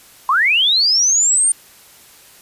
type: linear sweep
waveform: sine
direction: up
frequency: 987.8 to 9030 Hz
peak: -11 dBFS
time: 0.29-1.52 s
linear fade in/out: 2 ms
effects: white hiss -45 dBFS RMS until 2.41 s + resampled to 32000 Hz